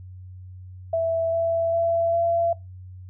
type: tone with pitch steps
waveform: sine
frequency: 659.3 / 665 / 670.8 / 676.7 Hz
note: E5 / E5 / E5 / E5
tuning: 0 / +15 / +30 / +45 cents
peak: -19 dBFS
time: 0.93-2.53 s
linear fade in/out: 5 ms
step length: 400 ms
effects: noise-tail reverb RT60 0.2 s tail -20 dB re dry + added 92 Hz sine -38 dBFS peak until 3.09 s